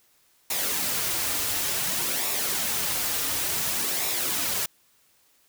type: noise with flanger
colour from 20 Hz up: white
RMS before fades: -27 dBFS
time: 0.5-4.66 s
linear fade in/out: 5 ms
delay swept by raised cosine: 0.64 to 5.44 ms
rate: 0.56 Hz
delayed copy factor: -0.5
effects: white hiss -63 dBFS RMS until 5.48 s